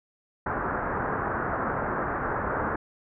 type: low-pass noise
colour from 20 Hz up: white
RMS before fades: -29 dBFS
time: 0.46-2.76 s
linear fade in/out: 5 ms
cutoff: 1600 Hz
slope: 48 dB/octave
effects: none